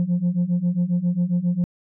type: beating tone pair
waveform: sine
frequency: 172.2 / 179.6 Hz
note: F3 / F3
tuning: -24 / +49 cents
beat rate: 7.4 Hz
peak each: -21 / -19 dBFS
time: 0-1.64 s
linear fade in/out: 0 ms
effects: tanh soft clip ceiling -15 dBFS